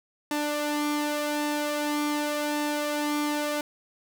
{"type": "tone with flanger", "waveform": "sawtooth", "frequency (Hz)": 296, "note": "D4", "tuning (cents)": 14, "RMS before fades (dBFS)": -28, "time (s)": [0.31, 3.61], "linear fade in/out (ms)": 2, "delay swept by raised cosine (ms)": [1.1, 2.5], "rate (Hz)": 0.87, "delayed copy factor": 0.55, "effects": []}